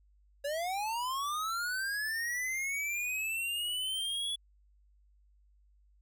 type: linear sweep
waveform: square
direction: up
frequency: 554.4 to 3414 Hz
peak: -33 dBFS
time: 0.44-4.36 s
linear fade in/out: 10 ms
effects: added 50 Hz sine -62 dBFS peak until 6.01 s